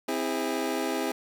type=chord; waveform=25% pulse; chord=C augmented; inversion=none; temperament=just; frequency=261.6 / 327 / 408.8 Hz; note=C4 / E4 / G#4; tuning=0 / -14 / -27 cents; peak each=-28 dBFS; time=0.08-1.12 s; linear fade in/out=5 ms; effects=9-bit